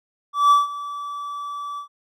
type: tone with ADSR envelope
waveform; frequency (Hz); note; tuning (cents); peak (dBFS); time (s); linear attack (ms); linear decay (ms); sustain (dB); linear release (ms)
triangle; 1155; D6; -29; -8; 0.33-1.88; 180; 160; -18; 100
effects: none